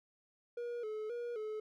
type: tone with vibrato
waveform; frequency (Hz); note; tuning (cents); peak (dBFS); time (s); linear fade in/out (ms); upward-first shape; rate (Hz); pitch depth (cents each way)
triangle; 453.5; A#4; -48; -36; 0.57-1.6; 5; square; 1.9; 91
effects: none